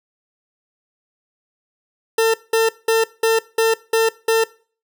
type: tone bursts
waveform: 40% pulse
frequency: 450.2 Hz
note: A4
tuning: 40 cents sharp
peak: -12 dBFS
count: 7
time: 2.18-4.44 s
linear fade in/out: 5 ms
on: 160 ms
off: 190 ms
effects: noise-tail reverb RT60 0.4 s tail -20 dB re dry